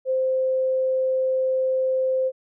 sine tone, 521 Hz, C5, 7 cents flat, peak -19 dBFS, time 0.05-2.32 s, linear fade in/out 50 ms, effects none

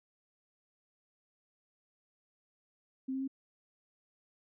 sine tone with pitch steps, 263.1 / 266 / 268.9 Hz, C4 / C4 / C4, +10 / +29 / +47 cents, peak -33 dBFS, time 3.08-3.278 s, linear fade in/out 10 ms, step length 66 ms, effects none

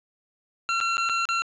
25% pulse tone with dropouts, 1362 Hz, F6, 44 cents flat, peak -19 dBFS, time 0.69-1.42 s, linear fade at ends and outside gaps 0 ms, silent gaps 0.803-0.811 / 0.97-0.98 / 1.09-1.096 / 1.254-1.289 s, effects resampled to 16000 Hz + 9-bit

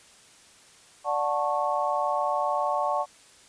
sine chord, D major seventh, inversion none, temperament just, 587.3 / 734.2 / 881 / 1101.2 Hz, D5 / F#5 / A5 / C#6, 0 / -14 / +2 / -12 cents, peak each -29 dBFS, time 1.04-3.06 s, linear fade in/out 50 ms, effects white hiss -54 dBFS RMS until 3.48 s + resampled to 22050 Hz

